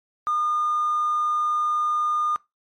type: tone with hard clipping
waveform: sine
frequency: 1216 Hz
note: D#6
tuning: 40 cents flat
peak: -21 dBFS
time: 0.27-2.36 s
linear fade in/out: 0 ms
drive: 1 dB
effects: noise-tail reverb RT60 0.2 s tail -20 dB re dry + MP3 64 kbps